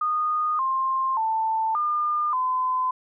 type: tone with pitch steps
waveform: sine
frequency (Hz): 1231 / 1056 / 887 / 1207 / 1021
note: D#6 / C6 / A5 / D6 / C6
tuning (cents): -19 / +16 / +14 / +47 / -43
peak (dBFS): -21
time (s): 0.01-2.91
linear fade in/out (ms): 5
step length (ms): 580
effects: none